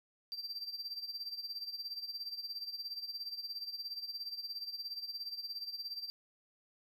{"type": "tone with tremolo", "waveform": "triangle", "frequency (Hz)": 4699, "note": "D8", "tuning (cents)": 0, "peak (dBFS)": -36, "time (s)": [0.32, 6.1], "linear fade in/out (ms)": 0, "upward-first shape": "sine", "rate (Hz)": 17, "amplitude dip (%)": 75, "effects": []}